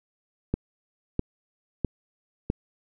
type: click train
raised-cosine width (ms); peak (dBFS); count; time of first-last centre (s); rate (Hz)
3; -11; 4; 0.54-2.501; 1.53
effects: none